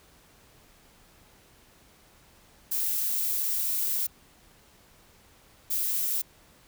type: noise bursts at uneven times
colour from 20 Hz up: violet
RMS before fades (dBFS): -28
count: 2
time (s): 2.71-4.07 / 5.7-6.22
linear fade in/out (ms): 10
effects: pink hiss -58 dBFS RMS until 6.67 s